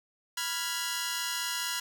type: chord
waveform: 10% pulse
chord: F diminished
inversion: second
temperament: equal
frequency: 987.8 / 1396.9 / 1661.2 Hz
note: Cb6 / F6 / Ab6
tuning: 0 / 0 / 0 cents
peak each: -27 dBFS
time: 0.37-1.8 s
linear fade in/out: 5 ms
effects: none